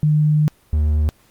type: tone pair in turn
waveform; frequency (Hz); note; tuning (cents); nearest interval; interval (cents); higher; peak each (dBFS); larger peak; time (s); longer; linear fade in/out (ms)
sine / triangle; 151.5 / 75.75; D#3 / D#2; -46 / -46; octave; 1200; first; -12; neither; 0.03-0.48 / 0.73-1.09; first; 0
effects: pink hiss -55 dBFS RMS until 1.3 s + Opus 24 kbps